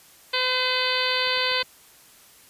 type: harmonic tone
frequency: 509 Hz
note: C5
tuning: 48 cents flat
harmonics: 1 / 2 / 3 / 4 / 5 / 6 / 7 / 8 / 9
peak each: -30 / -30 / -30 / -30 / -30 / -30 / -30 / -30 / -30 dBFS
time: 0.33-1.63 s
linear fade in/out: 10 ms
type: clicks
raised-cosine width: 2 ms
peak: -36 dBFS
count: 4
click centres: 1.273 / 1.374 / 1.516 / 1.631 s
effects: white hiss -52 dBFS RMS until 2.49 s + resampled to 32000 Hz